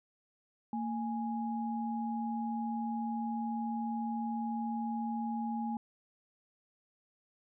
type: tone pair together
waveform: sine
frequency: 228.5 / 830.6 Hz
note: A#3 / G#5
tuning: -34 / 0 cents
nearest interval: octave + minor seventh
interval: 2234 cents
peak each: -34 / -38 dBFS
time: 0.73-5.77 s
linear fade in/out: 2 ms
effects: none